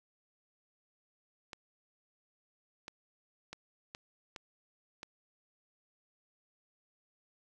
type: clicks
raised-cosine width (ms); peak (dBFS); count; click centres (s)
0.2; -26; 6; 1.532 / 2.881 / 3.53 / 3.949 / 4.362 / 5.031
effects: none